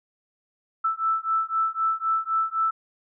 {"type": "beating tone pair", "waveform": "sine", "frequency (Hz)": [1318.5, 1322.4], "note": ["E6", "E6"], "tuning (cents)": [0, 5], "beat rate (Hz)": 3.9, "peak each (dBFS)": -25, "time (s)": [0.84, 2.71], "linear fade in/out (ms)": 10, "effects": []}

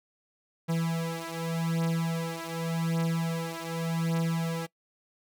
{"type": "beating tone pair", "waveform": "45% pulse", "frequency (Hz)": [164.81, 165.67], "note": ["E3", "E3"], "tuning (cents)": [0, 9], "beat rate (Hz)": 0.86, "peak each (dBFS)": -31, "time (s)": [0.68, 4.67], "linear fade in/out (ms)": 20, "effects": ["noise-tail reverb RT60 0.1 s tail -22 dB re dry"]}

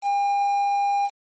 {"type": "tone with quantisation", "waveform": "triangle", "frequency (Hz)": 805, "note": "G5", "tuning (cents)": 46, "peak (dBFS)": -17, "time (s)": [0.02, 1.1], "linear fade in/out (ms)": 50, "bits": 7, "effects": ["MP3 32 kbps"]}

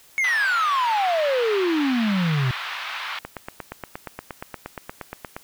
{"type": "exponential sweep", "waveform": "triangle", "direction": "down", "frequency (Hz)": [2217, 123.47], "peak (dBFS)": -17, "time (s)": [0.18, 2.51], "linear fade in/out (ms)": 0}
{"type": "band-pass noise", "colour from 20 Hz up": "pink", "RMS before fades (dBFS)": -31, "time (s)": [0.24, 3.19], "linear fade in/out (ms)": 2, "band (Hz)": [1000, 3700], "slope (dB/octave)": 24}
{"type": "click train", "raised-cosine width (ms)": 0.5, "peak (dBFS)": -16, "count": 19, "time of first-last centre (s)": [3.25, 5.365], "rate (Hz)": 8.51}
{"effects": ["white hiss -52 dBFS RMS until 5.43 s"]}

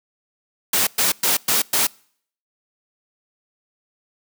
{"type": "noise bursts", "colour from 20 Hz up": "white", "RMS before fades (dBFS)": -18, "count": 5, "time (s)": [0.73, 1.87], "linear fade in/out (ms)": 5, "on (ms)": 140, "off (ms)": 110, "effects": ["noise-tail reverb RT60 0.6 s tail -26 dB re dry", "high-pass 150 Hz 12 dB/octave"]}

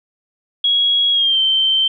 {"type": "tone with pitch glide", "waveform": "sine", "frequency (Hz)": [3318, 3114], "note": ["G#7", "G7"], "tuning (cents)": [-2, -12], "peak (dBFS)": -12, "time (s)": [0.64, 1.88], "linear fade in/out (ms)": 5, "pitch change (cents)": -110, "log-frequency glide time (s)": [1.12, 1.39], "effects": []}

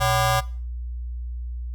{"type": "ring-modulated tone", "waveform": "20% pulse", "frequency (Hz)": 440, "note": "A4", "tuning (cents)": 0, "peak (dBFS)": -11, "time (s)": [0, 0.41], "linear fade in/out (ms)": 20, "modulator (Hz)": 319, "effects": ["noise-tail reverb RT60 0.4 s tail -19 dB re dry", "added 60 Hz sine -28 dBFS peak until 1.74 s"]}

